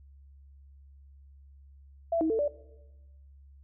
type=tone with pitch steps; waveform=sine; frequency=668 / 319.5 / 445.3 / 583 Hz; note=E5 / D#4 / A4 / D5; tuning=+23 / +46 / +21 / -13 cents; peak=-24 dBFS; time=2.12-2.48 s; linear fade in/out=5 ms; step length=90 ms; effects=noise-tail reverb RT60 1.0 s tail -18 dB re dry + added 69 Hz sine -51 dBFS peak until 3.63 s